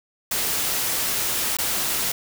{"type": "noise with dropouts", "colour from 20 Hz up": "white", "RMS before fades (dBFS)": -24, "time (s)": [0.31, 2.12], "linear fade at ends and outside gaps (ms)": 5, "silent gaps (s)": [1.57, 1.586], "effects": []}